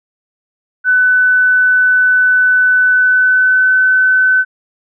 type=tone with pitch glide; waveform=sine; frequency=1500 to 1514.8 Hz; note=F#6 to F#6; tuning=+23 to +40 cents; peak=-7 dBFS; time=0.84-4.45 s; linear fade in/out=50 ms; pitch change=+17 cents; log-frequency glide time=2.85-3.74 s; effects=none